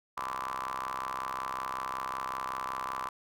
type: ring-modulated tone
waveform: sawtooth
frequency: 65.3 Hz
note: C2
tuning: 3 cents flat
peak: -27 dBFS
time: 0.17-3.09 s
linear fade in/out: 5 ms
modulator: 1090 Hz
effects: none